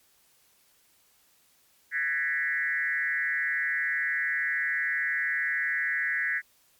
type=tone with frequency modulation; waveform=sine; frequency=1820 Hz; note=A#6; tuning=42 cents flat; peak=-25 dBFS; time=1.91-6.42 s; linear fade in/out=50 ms; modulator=153 Hz; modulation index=1.6; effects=white hiss -64 dBFS RMS until 6.79 s + MP3 96 kbps